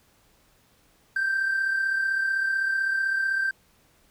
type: tone with amplitude modulation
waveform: triangle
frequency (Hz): 1568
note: G6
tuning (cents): 0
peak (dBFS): -17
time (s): 1.16-3.51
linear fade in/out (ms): 5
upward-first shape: sine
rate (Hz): 35.8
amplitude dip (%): 55
effects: tanh soft clip ceiling -18 dBFS + pink hiss -62 dBFS RMS until 4.1 s